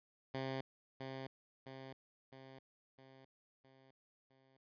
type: tone with echo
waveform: 10% pulse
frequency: 133 Hz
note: C3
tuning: 29 cents sharp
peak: -31 dBFS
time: 0.34-0.61 s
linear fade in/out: 5 ms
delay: 660 ms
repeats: 6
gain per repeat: -5 dB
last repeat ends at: 4.57 s
effects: resampled to 11025 Hz